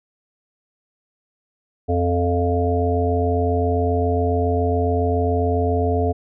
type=harmonic tone; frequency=87.31 Hz; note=F2; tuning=in tune; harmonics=1 / 3 / 5 / 7 / 8; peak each=-20 / -25 / -22 / -29 / -24 dBFS; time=1.88-6.13 s; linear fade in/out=20 ms; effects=none